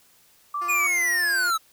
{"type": "tone", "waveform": "sine", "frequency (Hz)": 1167, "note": "D6", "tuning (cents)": -11, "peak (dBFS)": -25, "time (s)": [0.54, 0.87], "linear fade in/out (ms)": 5}
{"type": "tone with vibrato", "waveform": "10% pulse", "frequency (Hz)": 350, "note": "F4", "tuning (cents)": 4, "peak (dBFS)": -29, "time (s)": [0.61, 1.51], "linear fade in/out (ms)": 10, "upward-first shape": "triangle", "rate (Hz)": 14, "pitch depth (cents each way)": 21}
{"type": "linear sweep", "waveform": "square", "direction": "down", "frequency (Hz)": [2489, 1276], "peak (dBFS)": -21, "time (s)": [0.68, 1.58], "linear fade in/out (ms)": 20}
{"effects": ["white hiss -58 dBFS RMS until 1.72 s"]}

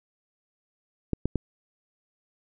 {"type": "clicks", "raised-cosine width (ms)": 3, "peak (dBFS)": -12, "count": 3, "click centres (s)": [1.133, 1.256, 1.357], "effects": []}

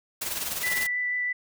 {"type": "noise with tremolo", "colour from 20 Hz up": "white", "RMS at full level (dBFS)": -29, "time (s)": [0.21, 0.87], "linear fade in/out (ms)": 10, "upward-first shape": "sine", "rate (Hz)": 20, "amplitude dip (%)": 55}
{"type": "tone with vibrato", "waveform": "sine", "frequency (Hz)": 1980, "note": "B6", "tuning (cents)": 4, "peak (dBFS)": -25, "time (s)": [0.63, 1.33], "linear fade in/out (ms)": 10, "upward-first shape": "sine", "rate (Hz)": 6.2, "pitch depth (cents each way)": 8}
{"effects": []}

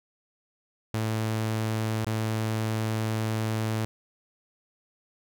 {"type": "tone with dropouts", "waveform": "sawtooth", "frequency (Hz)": 110, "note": "A2", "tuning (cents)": 0, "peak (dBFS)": -22, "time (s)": [0.94, 3.85], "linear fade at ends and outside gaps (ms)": 0, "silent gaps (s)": [2.045, 2.066], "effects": []}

